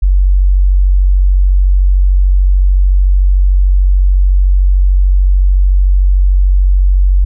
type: tone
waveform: sine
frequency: 46.79 Hz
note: F#1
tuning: 20 cents sharp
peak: -5 dBFS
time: 0.02-7.25 s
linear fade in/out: 10 ms
effects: none